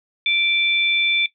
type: tone pair together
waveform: sine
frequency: 2349 / 3520 Hz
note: D7 / A7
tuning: 0 / 0 cents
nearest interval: perfect fifth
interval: 700 cents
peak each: -19 dBFS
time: 0.26-1.26 s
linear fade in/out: 2 ms
effects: noise-tail reverb RT60 0.1 s tail -17 dB re dry